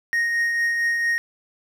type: tone with tremolo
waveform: triangle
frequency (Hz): 1864.7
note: A#6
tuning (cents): 0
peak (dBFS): -16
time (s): 0.13-1.18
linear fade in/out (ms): 0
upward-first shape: triangle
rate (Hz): 4.4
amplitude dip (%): 35
effects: none